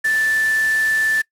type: tone in noise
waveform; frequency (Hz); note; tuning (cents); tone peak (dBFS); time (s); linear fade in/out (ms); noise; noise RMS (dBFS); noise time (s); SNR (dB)
sine; 1760; A6; 0; -15; 0.04-1.22; 10; white; -31; 0.04-1.22; +13
effects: noise-tail reverb RT60 0.1 s tail -22 dB re dry + low-pass 12000 Hz 12 dB/octave